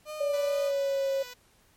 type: tone with vibrato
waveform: 35% pulse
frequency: 602 Hz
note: D5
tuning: 43 cents sharp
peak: -34 dBFS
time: 0.05-0.72 s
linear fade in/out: 50 ms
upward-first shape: sine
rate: 2.2 Hz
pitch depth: 30 cents each way
type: tone with pitch glide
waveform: sine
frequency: 572 to 544 Hz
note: D5 to C#5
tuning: -46 to -33 cents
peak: -25 dBFS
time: 0.2-1.23 s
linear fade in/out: 10 ms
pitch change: -87 cents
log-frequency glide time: 0.39-1.1 s
type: tone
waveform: 5% pulse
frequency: 494.6 Hz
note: B4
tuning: 3 cents sharp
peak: -30 dBFS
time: 0.33-1.34 s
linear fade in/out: 10 ms
effects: pink hiss -63 dBFS RMS until 1.76 s + MP3 64 kbps